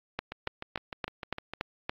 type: two click trains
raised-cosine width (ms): 0.3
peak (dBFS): -20 / -14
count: 9 / 7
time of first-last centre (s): 0.32-1.536 / 0.19-1.895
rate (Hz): 6.58 / 3.52
effects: low-pass 4000 Hz 12 dB/octave + AAC 32 kbps